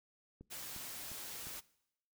click train, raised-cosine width 3 ms, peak -39 dBFS, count 4, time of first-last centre 0.41-1.47 s, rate 2.83 Hz
white noise, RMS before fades -46 dBFS, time 0.5-1.61 s, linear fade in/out 20 ms
effects noise-tail reverb RT60 0.8 s tail -21 dB re dry

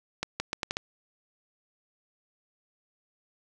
accelerating click train, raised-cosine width 0.2 ms, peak -12 dBFS, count 6, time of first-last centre 0.23-0.769 s, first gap 170 ms, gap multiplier 0.77, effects none

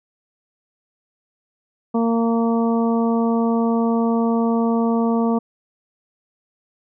harmonic tone, 230 Hz, A#3, 23 cents flat, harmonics 1 / 2 / 3 / 4 / 5, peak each -17 / -23 / -27 / -29 / -31 dBFS, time 1.94-5.39 s, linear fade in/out 10 ms, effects none

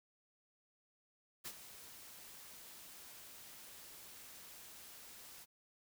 white noise with ADSR envelope, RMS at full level -44 dBFS, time 1.44-5.46 s, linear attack 22 ms, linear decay 62 ms, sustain -11 dB, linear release 35 ms, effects none

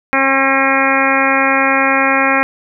harmonic tone, 270 Hz, C#4, 45 cents flat, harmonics 1 / 2 / 3 / 4 / 5 / 6 / 7 / 8 / 9, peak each -19 / -19 / -19 / -19 / -19 / -19 / -19 / -19 / -19 dBFS, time 0.13-2.43 s, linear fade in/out 0 ms, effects none

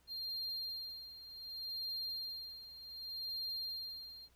triangle tone with tremolo, 4195 Hz, C8, 4 cents sharp, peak -37 dBFS, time 0.07-4.29 s, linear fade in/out 50 ms, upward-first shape sine, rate 0.66 Hz, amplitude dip 75%, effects added 60 Hz sine -70 dBFS peak until 4.35 s + pink hiss -72 dBFS RMS until 4.35 s

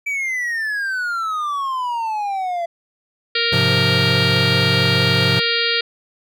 triangle exponential sweep, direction down, 2324 to 672 Hz, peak -18 dBFS, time 0.06-2.66 s, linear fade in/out 10 ms
harmonic tone, 466.2 Hz, A#4, in tune, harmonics 1 / 3 / 4 / 5 / 6 / 7 / 8 / 9 / 10, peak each -25 / -25 / -25 / -25 / -25 / -25 / -25 / -25 / -25 dBFS, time 3.35-5.81 s, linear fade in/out 5 ms
square chord, F minor, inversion first, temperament equal, 103.83 / 130.81 / 174.61 Hz, Ab2 / C3 / F3, 0 / 0 / 0 cents, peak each -23 / -21 / -23 dBFS, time 3.52-5.4 s, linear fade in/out 10 ms
effects none

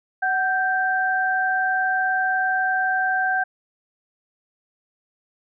sine tone pair together, 748 / 1568.6 Hz, F#5 / G6, +19 / +1 cents, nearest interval octave + minor second, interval 1282 cents, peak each -22 / -21 dBFS, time 0.22-3.44 s, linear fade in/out 10 ms, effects none

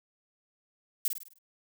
violet noise with echo, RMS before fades -27 dBFS, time 1.05-1.08 s, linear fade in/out 2 ms, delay 51 ms, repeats 6, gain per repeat -6 dB, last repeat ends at 1.386 s, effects none

